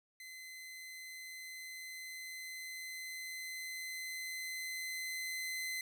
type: tone with level ramp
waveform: sawtooth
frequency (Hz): 2046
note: C7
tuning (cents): -39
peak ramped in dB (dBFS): -45 to -34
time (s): 0.2-5.81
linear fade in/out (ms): 2
effects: none